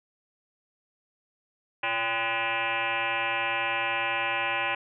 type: tone with frequency modulation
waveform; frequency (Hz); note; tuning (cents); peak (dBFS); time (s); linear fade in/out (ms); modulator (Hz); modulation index
sine; 1700; G#6; +40; -25; 1.83-4.75; 5; 226; 4.8
effects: none